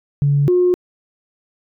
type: tone pair in turn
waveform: sine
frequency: 142.6 / 359.3 Hz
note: C#3 / F4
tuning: +49 / +49 cents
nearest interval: octave + major third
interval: 1600 cents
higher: second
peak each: -11 / -10 dBFS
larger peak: second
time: 0.22-0.48 / 0.48-0.74 s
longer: neither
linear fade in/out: 0 ms
effects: tanh soft clip ceiling -6 dBFS